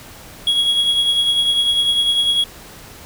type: tone with tremolo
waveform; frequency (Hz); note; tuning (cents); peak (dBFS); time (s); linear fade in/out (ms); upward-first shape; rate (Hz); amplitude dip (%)
triangle; 3322; G#7; 0; -10; 0.47-2.44; 2; triangle; 10; 50
effects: pink hiss -39 dBFS RMS until 3.05 s